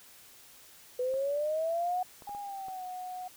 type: linear sweep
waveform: sine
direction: up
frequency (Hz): 493.9 to 740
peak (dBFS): -28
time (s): 0.99-2.03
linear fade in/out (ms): 5
type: clicks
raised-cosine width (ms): 1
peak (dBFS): -36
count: 5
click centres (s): 1.14 / 2.222 / 2.293 / 2.349 / 2.684
type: tone with pitch glide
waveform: sine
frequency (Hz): 814 to 733.6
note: G#5 to F#5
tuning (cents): -35 to -15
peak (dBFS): -37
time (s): 2.27-3.28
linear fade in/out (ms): 5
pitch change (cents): -180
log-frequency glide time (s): 2.41-2.84
effects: white hiss -55 dBFS RMS until 3.36 s